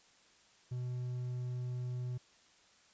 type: tone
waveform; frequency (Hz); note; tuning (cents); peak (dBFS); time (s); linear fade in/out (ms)
triangle; 124.4; B2; +13; -34; 0.71-2.18; 10
effects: white hiss -65 dBFS RMS until 2.93 s + resampled to 16000 Hz